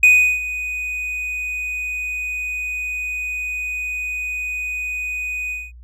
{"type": "tone with ADSR envelope", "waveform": "triangle", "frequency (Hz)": 2489, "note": "D#7", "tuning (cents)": 0, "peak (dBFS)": -5, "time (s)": [0.03, 5.72], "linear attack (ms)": 4, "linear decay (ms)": 360, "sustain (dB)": -16, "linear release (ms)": 210, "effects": ["added 60 Hz sine -38 dBFS peak until 5.83 s"]}